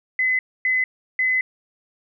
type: tone bursts at uneven times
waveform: sine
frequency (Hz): 2027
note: B6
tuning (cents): +45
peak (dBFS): -17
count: 3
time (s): 0.19-0.39 / 0.65-0.84 / 1.19-1.41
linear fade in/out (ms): 2
effects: none